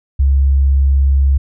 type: tone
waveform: sine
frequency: 68.4 Hz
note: C#2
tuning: 23 cents flat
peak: -8 dBFS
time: 0.19-1.38 s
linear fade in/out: 10 ms
effects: none